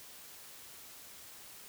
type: silence
effects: white hiss -52 dBFS RMS until 1.68 s